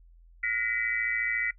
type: tone cluster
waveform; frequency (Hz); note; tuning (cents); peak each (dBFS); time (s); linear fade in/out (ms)
sine; 1430 / 1896 / 2010 / 2304; F6 / A#6 / B6 / D7; +41 / +29 / +30 / -34; -37 / -33 / -29 / -35; 0.43-1.51; 5
effects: noise-tail reverb RT60 0.1 s tail -20 dB re dry + added 42 Hz sine -52 dBFS peak until 1.58 s